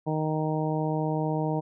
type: harmonic tone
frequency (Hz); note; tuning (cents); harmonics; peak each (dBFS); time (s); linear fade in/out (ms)
155.56; D#3; 0; 1 / 2 / 3 / 4 / 5 / 6; -28 / -31 / -33 / -34 / -35 / -36; 0.06-1.61; 20
effects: none